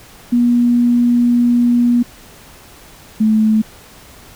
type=tone pair in turn; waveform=sine; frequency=240.8 / 217.5 Hz; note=B3 / A3; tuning=-44 / -20 cents; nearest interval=major second; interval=176 cents; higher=first; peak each=-9 dBFS; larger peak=neither; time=0.32-2.03 / 3.2-3.62 s; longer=first; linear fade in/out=10 ms; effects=pink hiss -41 dBFS RMS until 4.35 s